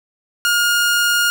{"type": "tone", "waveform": "sawtooth", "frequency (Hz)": 1422, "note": "F6", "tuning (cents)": 31, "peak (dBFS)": -10, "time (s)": [0.45, 1.3], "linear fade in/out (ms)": 0, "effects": []}